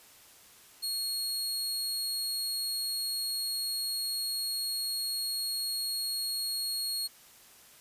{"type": "tone", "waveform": "sawtooth", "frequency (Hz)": 4306, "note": "C8", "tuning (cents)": 49, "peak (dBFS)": -28, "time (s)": [0.82, 7.08], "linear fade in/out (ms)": 20, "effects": ["white hiss -56 dBFS RMS until 7.8 s", "resampled to 32000 Hz"]}